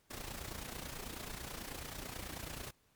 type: noise with amplitude modulation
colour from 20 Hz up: pink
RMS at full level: -42 dBFS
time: 0.1-2.71 s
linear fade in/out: 10 ms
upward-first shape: sine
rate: 29.2 Hz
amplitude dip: 65%
effects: pink hiss -72 dBFS RMS until 2.95 s + MP3 96 kbps